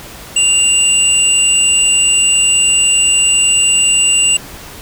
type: tone pair together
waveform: sine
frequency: 2794 / 7916 Hz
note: F7 / B8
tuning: 0 / +3 cents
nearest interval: octave + tritone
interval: 1803 cents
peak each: -11 dBFS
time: 0.36-4.37 s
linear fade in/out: 5 ms
effects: pink hiss -32 dBFS RMS until 4.81 s